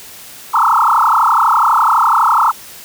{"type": "tone with frequency modulation", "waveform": "sine", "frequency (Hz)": 1108.7, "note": "C#6", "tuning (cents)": 0, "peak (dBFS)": -8, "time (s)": [0.53, 2.52], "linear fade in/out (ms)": 20, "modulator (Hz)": 32, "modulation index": 7.5, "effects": ["white hiss -35 dBFS RMS until 2.84 s"]}